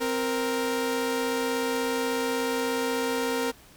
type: tone pair together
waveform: sawtooth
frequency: 261.6 / 466.8 Hz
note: C4 / A#4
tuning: 0 / +2 cents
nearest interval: minor seventh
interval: 1002 cents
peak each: -26 / -23 dBFS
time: 0-3.52 s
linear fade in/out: 20 ms
effects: pink hiss -53 dBFS RMS until 3.76 s